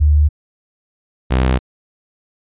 sine / sawtooth tone pair in turn, 74.5 / 64.06 Hz, D2 / C2, +25 / -36 cents, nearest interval minor third, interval 261 cents, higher first, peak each -8 dBFS, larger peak neither, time 0-0.29 / 1.3-1.59 s, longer neither, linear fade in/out 20 ms, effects resampled to 8000 Hz

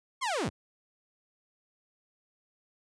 sawtooth linear sweep, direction down, 1120 to 39.96 Hz, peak -25 dBFS, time 0.21-0.5 s, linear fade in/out 20 ms, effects resampled to 22050 Hz

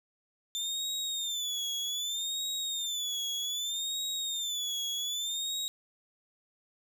30% pulse tone with vibrato, 3557 Hz, A7, 18 cents sharp, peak -29 dBFS, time 0.55-5.68 s, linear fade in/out 0 ms, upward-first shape sine, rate 0.64 Hz, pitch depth 110 cents each way, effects none

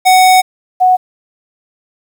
square / sine tone pair in turn, 744 / 737.6 Hz, F#5 / F#5, +9 / -6 cents, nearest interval unison, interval 15 cents, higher first, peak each -5 dBFS, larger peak neither, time 0.05-0.42 / 0.8-0.97 s, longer first, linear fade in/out 20 ms, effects 7-bit

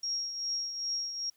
sine tone with tremolo, 5590 Hz, F8, 1 cent sharp, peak -29 dBFS, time 0.03-1.3 s, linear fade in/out 5 ms, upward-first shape triangle, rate 2.5 Hz, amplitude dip 60%, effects white hiss -70 dBFS RMS until 1.36 s

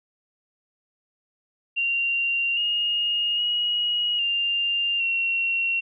sine tone with pitch steps, 2767 / 2854 / 2897 / 2795 / 2734 Hz, F7 / F7 / F#7 / F7 / F7, -17 / +37 / -37 / +1 / -37 cents, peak -21 dBFS, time 1.76-5.81 s, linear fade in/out 20 ms, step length 810 ms, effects none

